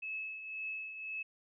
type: tone with tremolo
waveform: sine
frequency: 2594 Hz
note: E7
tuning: 28 cents flat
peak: -36 dBFS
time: 0.02-1.23 s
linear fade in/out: 10 ms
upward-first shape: triangle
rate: 1.9 Hz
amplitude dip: 60%
effects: none